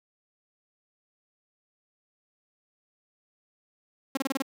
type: tone bursts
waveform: sawtooth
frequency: 270 Hz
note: C#4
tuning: 45 cents flat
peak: -21 dBFS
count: 6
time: 4.15-4.422 s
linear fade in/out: 5 ms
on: 22 ms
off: 28 ms
effects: none